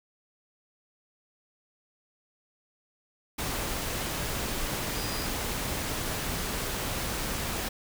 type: tone in noise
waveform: sine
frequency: 4900 Hz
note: D#8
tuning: 27 cents flat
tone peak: -40 dBFS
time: 4.95-5.27 s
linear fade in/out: 10 ms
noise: pink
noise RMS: -32 dBFS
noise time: 3.38-7.69 s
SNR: -11 dB
effects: none